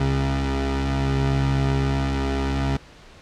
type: tone pair together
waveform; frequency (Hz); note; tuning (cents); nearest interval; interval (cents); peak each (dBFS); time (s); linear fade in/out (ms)
25% pulse; 67.6 / 135.79; C#2 / C#3; -43 / -35; octave; 1208; -19; 0-2.77; 5
effects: pink hiss -47 dBFS RMS until 3.21 s + low-pass 5000 Hz 12 dB/octave